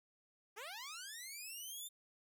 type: linear sweep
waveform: 10% pulse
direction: up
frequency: 380.1 to 3610 Hz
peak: -38 dBFS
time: 0.56-1.89 s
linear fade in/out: 20 ms
effects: none